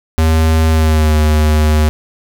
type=tone with pitch glide; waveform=square; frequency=79.9 to 76.6 Hz; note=D#2 to D#2; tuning=+47 to -27 cents; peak=-9 dBFS; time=0.18-1.89 s; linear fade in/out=0 ms; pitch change=-74 cents; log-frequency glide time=0.7-1.16 s; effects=none